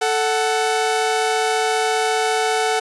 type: tone pair together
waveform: sawtooth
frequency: 440 / 744.9 Hz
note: A4 / F#5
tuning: 0 / +11 cents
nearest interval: major sixth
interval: 911 cents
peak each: -16 dBFS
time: 0.01-2.8 s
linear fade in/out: 10 ms
effects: resampled to 24000 Hz